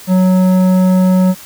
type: tone with tanh clipping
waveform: sine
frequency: 185 Hz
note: F#3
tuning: in tune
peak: -9 dBFS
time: 0.07-1.35 s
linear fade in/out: 50 ms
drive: 12 dB
effects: white hiss -35 dBFS RMS until 1.45 s